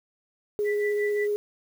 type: tone with vibrato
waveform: sine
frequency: 415.3 Hz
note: G#4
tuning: in tune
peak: -23 dBFS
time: 0.59-1.36 s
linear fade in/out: 0 ms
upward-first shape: sine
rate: 16 Hz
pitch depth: 10 cents each way
type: tone with tremolo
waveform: sine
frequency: 1975.5 Hz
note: B6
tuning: in tune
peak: -29 dBFS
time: 0.64-1.28 s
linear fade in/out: 50 ms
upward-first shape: sine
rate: 5.6 Hz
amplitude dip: 80%
effects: 8-bit